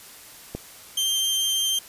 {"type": "click", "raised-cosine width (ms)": 2, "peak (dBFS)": -16, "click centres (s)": 0.55}
{"type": "tone", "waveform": "sawtooth", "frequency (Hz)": 3153, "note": "G7", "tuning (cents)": 9, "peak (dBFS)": -18, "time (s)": [0.97, 1.79], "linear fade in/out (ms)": 5}
{"effects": ["white hiss -45 dBFS RMS until 1.88 s", "resampled to 32000 Hz"]}